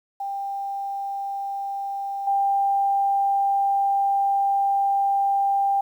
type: tone with level steps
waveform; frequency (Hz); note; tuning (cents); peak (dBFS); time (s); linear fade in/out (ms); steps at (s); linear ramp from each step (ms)
sine; 793; G5; +20; -26 / -18; 0.2-5.81; 5; 2.27; 5
effects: 9-bit